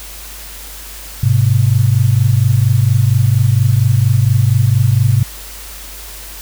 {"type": "tone pair together", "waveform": "sine", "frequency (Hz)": [103.83, 128.13], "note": ["G#2", "C3"], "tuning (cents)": [0, -36], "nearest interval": "major third", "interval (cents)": 364, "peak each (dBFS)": -11, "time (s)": [1.23, 5.23], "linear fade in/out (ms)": 5, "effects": ["added 50 Hz sine -33 dBFS peak until 6.41 s", "white hiss -32 dBFS RMS until 6.41 s"]}